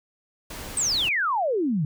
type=noise; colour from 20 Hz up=pink; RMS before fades=-37 dBFS; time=0.5-1.09 s; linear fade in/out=5 ms
type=exponential sweep; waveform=sine; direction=down; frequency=8600 to 140 Hz; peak=-21 dBFS; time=0.77-1.85 s; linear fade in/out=2 ms
effects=none